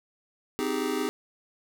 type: chord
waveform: square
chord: Ab major seventh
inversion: first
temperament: just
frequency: 259.6 / 311.5 / 389.3 / 415.3 Hz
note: C4 / Eb4 / G4 / Ab4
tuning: -13 / +2 / -12 / 0 cents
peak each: -33 dBFS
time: 0.59-1.09 s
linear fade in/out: 0 ms
effects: none